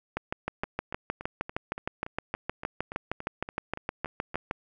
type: two click trains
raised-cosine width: 0.5 ms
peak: -22 / -14 dBFS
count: 14 / 29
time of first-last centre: 0.64-4.344 / 0.17-4.511 s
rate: 3.51 / 6.45 Hz
effects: none